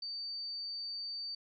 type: tone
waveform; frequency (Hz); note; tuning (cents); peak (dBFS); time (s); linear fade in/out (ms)
sine; 4599; D8; -37; -38; 0.02-1.35; 5
effects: none